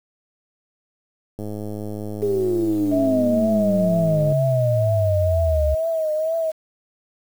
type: click train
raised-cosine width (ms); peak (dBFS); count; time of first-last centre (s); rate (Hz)
2; -18; 309; 1.39-4.323; 105
type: exponential sweep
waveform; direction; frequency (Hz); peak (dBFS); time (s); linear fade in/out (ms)
sine; down; 415.3 to 69.3; -18; 2.22-5.75; 10
type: tone with vibrato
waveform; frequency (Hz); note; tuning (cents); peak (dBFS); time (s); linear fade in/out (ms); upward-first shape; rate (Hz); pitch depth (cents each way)
sine; 636; D#5; +38; -19; 2.91-6.52; 20; triangle; 2.1; 76
effects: 7-bit